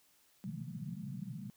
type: band-pass noise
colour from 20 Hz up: white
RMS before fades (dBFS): -43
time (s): 0.44-1.5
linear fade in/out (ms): 0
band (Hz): 120 to 220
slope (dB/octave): 96
effects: white hiss -69 dBFS RMS until 1.56 s